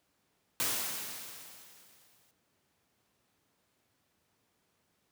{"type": "noise with exponential decay", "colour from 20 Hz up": "white", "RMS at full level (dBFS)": -30, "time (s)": [0.6, 2.31], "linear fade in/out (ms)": 0, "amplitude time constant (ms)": 370, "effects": ["pink hiss -75 dBFS RMS until 5.11 s", "high-pass 100 Hz 12 dB/octave"]}